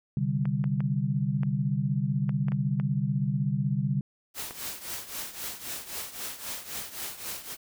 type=chord; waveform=sine; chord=C suspended second; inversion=none; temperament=equal; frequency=130.81 / 146.83 / 196 Hz; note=C3 / D3 / G3; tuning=0 / 0 / 0 cents; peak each=-29 / -28 / -30 dBFS; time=0.17-4.01 s; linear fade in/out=2 ms
type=clicks; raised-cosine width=0.5 ms; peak=-25 dBFS; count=9; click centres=0.455 / 0.641 / 0.805 / 1.433 / 2.293 / 2.484 / 2.52 / 2.799 / 4.509 s
type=noise with tremolo; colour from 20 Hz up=white; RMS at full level=-34 dBFS; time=4.34-7.57 s; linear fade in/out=50 ms; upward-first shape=triangle; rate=3.8 Hz; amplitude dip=80%
effects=none